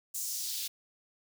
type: noise with high-pass filter sweep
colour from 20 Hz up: white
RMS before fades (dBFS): -36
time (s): 0.14-0.68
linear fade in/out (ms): 10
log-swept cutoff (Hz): 7300 to 3500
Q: 2
effects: none